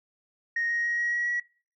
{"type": "tone with pitch steps", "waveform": "sine", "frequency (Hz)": [1864.7, 1876.6, 1888.5, 1900.6, 1912.7, 1924.9], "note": ["A#6", "A#6", "A#6", "A#6", "A#6", "B6"], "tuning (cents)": [0, 11, 22, 33, 44, -45], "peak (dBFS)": -24, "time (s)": [0.56, 1.4], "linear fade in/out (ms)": 5, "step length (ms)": 140, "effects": ["noise-tail reverb RT60 0.4 s tail -22 dB re dry", "tanh soft clip ceiling -21 dBFS"]}